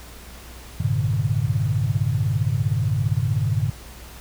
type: tone cluster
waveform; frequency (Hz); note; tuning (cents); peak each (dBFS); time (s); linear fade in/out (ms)
sine; 98.3 / 113.8 / 133.6 / 150.8; G2 / A#2 / C3 / D3; +5 / -41 / +36 / +46; -24 / -23 / -25 / -26; 0.8-3.7; 5
effects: added 60 Hz sine -41 dBFS peak until 4.2 s + pink hiss -43 dBFS RMS until 4.2 s